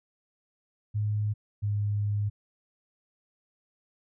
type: tone pair in turn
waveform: sine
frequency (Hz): 105.2 / 103.27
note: G#2 / G#2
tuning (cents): +23 / -9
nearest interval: unison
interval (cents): 32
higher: first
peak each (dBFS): -25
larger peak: neither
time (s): 0.94-1.34 / 1.62-2.3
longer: second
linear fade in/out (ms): 20
effects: none